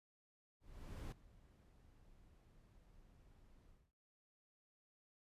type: noise with ADSR envelope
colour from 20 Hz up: brown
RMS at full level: -45 dBFS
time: 0.6-3.92 s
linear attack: 520 ms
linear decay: 5 ms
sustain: -21 dB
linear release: 230 ms
effects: noise-tail reverb RT60 0.5 s tail -23 dB re dry + resampled to 32000 Hz